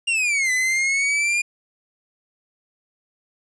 45% pulse exponential two-way sweep, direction down then up, 2821 to 2000 to 2431 Hz, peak -18 dBFS, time 0.07-1.42 s, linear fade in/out 10 ms, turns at 0.52 s, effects resampled to 22050 Hz

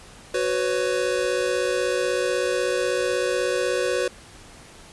square chord, F# suspended fourth, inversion none, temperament equal with one note detuned, 370 / 498.2 / 554.4 Hz, F#4 / B4 / C#5, 0 / +15 / 0 cents, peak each -27 / -25 / -28 dBFS, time 0.34-4.08 s, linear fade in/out 5 ms, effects pink hiss -46 dBFS RMS until 4.92 s + resampled to 24000 Hz

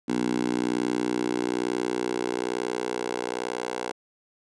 10% pulse tone with high-pass filter sweep, 61.1 Hz, B1, 18 cents flat, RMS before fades -28 dBFS, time 0.08-3.92 s, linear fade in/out 10 ms, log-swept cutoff 260 to 530 Hz, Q 2.5, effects resampled to 22050 Hz

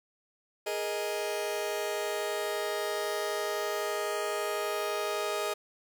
sawtooth chord, Ab suspended second, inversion none, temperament just, 415.3 / 467.2 / 623 Hz, Ab4 / Bb4 / Eb5, 0 / +4 / +2 cents, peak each -30 / -34 / -30 dBFS, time 0.66-5.54 s, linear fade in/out 10 ms, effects none

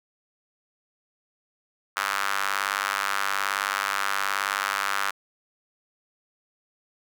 square tone with high-pass filter, 49.44 Hz, G1, 15 cents sharp, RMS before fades -27 dBFS, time 1.96-5.11 s, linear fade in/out 10 ms, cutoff 1300 Hz, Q 2.7, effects none

